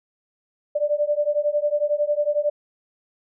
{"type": "beating tone pair", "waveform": "sine", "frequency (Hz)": [585, 596], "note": ["D5", "D5"], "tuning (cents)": [-7, 25], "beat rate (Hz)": 11, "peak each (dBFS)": -22, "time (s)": [0.75, 2.5], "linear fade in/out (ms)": 10, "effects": []}